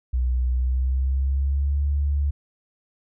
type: tone with pitch glide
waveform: sine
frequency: 62.3 to 71.56 Hz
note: B1 to D2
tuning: +16 to -44 cents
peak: -19 dBFS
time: 0.13-2.31 s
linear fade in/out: 10 ms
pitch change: +240 cents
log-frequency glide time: 0.53-1.81 s
effects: none